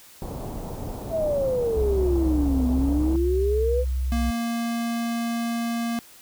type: low-pass noise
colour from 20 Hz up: pink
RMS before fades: -33 dBFS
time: 0.22-3.16 s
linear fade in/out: 0 ms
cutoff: 860 Hz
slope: 24 dB/octave
type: exponential two-way sweep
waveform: sine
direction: down then up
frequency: 669 to 246.9 to 511 Hz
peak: -21 dBFS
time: 1.1-3.85 s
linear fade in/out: 50 ms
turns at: 2.68 s
type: tone with pitch glide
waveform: sine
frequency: 66.3 to 63.97 Hz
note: C2 to C2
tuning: +23 to -38 cents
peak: -22 dBFS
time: 1.76-4.31 s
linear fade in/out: 10 ms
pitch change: -61 cents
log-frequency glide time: 3.44-3.87 s
type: tone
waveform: square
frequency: 233.1 Hz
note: A#3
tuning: in tune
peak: -25 dBFS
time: 4.12-5.99 s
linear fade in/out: 0 ms
effects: white hiss -49 dBFS RMS until 6.21 s